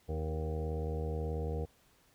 harmonic tone with a mistuned harmonic, 78.4 Hz, D#2, 14 cents sharp, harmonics 1 / 2 / 3 / 4 / 5 / 6 / 7 / 9 / 10, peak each -35 / -41 / -49 / -48 / -47 / -40 / -50 / -50 / -52 dBFS, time 0.08-1.66 s, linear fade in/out 20 ms, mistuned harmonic 5, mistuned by +28 cents, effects pink hiss -67 dBFS RMS until 2.14 s

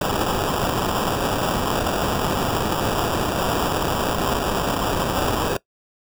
white noise with sample-and-hold, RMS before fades -22 dBFS, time 0.01-5.57 s, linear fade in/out 5 ms, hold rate 2100 Hz, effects noise-tail reverb RT60 0.1 s tail -20 dB re dry

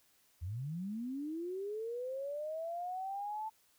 sine linear sweep, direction up, 77.78 to 884 Hz, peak -37 dBFS, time 0.41-3.5 s, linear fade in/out 20 ms, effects white hiss -70 dBFS RMS until 3.78 s

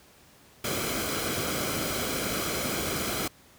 pink noise with comb filter, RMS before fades -30 dBFS, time 0.64-3.28 s, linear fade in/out 5 ms, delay 1.1 ms, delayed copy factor -0.55, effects pink hiss -56 dBFS RMS until 3.58 s + high-pass 60 Hz 12 dB/octave

